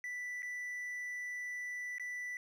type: tone with dropouts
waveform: triangle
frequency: 1975.5 Hz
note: B6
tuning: in tune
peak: -37 dBFS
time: 0.04-2.37 s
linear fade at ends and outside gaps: 1 ms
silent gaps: 0.422-0.429 / 1.983-1.997 s
effects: none